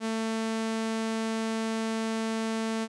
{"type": "tone", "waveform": "sawtooth", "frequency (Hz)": 223.1, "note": "A3", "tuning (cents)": 24, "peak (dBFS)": -24, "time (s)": [0, 2.88], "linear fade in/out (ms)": 50, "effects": ["resampled to 22050 Hz"]}